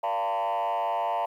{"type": "tone with frequency modulation", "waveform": "sine", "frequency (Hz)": 794, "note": "G5", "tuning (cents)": 22, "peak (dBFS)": -22, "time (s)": [0.03, 1.26], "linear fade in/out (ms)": 10, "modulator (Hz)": 105, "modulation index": 1.9, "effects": ["tanh soft clip ceiling -24 dBFS", "10-bit"]}